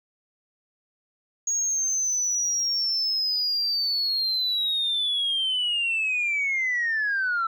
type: linear sweep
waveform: sine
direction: down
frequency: 6645 to 1318.5 Hz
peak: -21 dBFS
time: 1.47-7.47 s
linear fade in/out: 5 ms
effects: tanh soft clip ceiling -19 dBFS